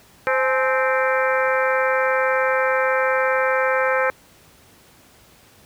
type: harmonic tone with a mistuned harmonic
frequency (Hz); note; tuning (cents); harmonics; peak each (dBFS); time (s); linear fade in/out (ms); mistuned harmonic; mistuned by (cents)
260.7; C4; -6; 2 / 3 / 4 / 5 / 6 / 7 / 8 / 9; -20 / -27 / -28 / -25 / -24 / -28 / -31 / -30; 0.27-4.1; 0; 3; +140
effects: pink hiss -51 dBFS RMS until 5.65 s + high-pass 60 Hz 12 dB/octave